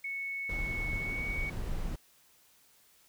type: tone with pitch glide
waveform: sine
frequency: 2209 to 2237 Hz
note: C#7 to C#7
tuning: -7 to +15 cents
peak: -34 dBFS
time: 0.04-1.5 s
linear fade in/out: 5 ms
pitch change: +22 cents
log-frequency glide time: 0.96-1.25 s
type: noise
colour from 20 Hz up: brown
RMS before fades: -36 dBFS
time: 0.49-1.96 s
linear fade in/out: 5 ms
effects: white hiss -64 dBFS RMS until 3.08 s